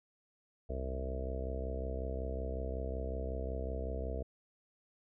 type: harmonic tone with a mistuned harmonic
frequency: 65.41 Hz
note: C2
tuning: in tune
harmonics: 1 / 2 / 3 / 4 / 5 / 6 / 7 / 8 / 9 / 10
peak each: -37 / -50 / -49 / -49 / -52 / -50 / -44 / -48 / -50 / -46 dBFS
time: 0.69-4.23 s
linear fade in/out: 10 ms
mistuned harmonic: 1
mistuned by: +37 cents
effects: none